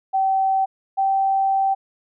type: tone pair in turn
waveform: sine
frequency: 770 / 777.1 Hz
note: G5 / G5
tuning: -31 / -15 cents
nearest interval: unison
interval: 16 cents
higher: second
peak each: -16 dBFS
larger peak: neither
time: 0.13-0.66 / 0.97-1.75 s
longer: second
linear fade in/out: 20 ms
effects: none